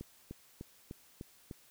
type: click train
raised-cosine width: 3 ms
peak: -30 dBFS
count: 6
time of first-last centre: 0.01-1.512 s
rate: 3.33 Hz
effects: white hiss -63 dBFS RMS until 1.7 s